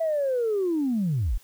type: linear sweep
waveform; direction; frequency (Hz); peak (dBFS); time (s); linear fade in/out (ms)
sine; down; 664 to 30.37; -21; 0-1.38; 10
effects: tanh soft clip ceiling -18 dBFS + white hiss -56 dBFS RMS until 1.43 s